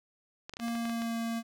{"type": "clicks", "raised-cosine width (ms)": 0.2, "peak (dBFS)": -24, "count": 9, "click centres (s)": [0.495, 0.537, 0.569, 0.599, 0.682, 0.753, 0.854, 0.896, 1.02]}
{"type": "tone with pitch glide", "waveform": "square", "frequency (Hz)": [233.1, 229.6], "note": ["A#3", "A#3"], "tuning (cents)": [0, -26], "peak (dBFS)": -32, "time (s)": [0.59, 1.43], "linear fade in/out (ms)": 50, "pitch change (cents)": -26, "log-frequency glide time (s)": [0.72, 1.17]}
{"effects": []}